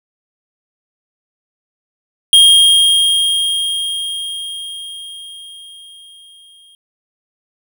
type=tone with exponential decay; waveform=square; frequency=3235 Hz; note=G#7; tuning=46 cents flat; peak=-4 dBFS; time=2.33-6.75 s; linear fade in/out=1 ms; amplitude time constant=960 ms; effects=none